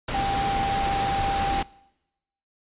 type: tone in noise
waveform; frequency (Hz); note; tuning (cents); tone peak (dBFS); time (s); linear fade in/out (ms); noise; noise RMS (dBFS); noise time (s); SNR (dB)
sine; 791; G5; +15; -23; 0.14-1.62; 5; pink; -28; 0.08-1.63; +2
effects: noise-tail reverb RT60 0.9 s tail -23 dB re dry + resampled to 8000 Hz